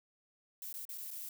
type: noise with dropouts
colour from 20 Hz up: violet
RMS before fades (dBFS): -44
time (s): 0.62-1.29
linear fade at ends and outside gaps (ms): 2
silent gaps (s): 0.728-0.74 / 0.852-0.891 / 0.977-0.981 / 1.106-1.112
effects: none